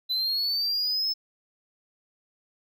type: linear sweep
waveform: triangle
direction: up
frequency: 3992 to 5260 Hz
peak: -23 dBFS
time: 0.09-1.14 s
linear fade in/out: 20 ms
effects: none